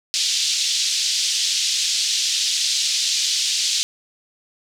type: band-pass noise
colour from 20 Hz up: pink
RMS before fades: -21 dBFS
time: 0.14-3.83 s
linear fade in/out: 0 ms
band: 3400 to 6800 Hz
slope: 24 dB/octave
effects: none